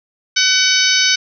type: harmonic tone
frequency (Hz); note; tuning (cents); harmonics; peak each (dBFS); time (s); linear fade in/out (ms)
754; F#5; +32; 2 / 3 / 4 / 5 / 6 / 7 / 8; -19 / -19 / -19 / -19 / -19 / -19 / -19; 0.36-1.16; 10
effects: none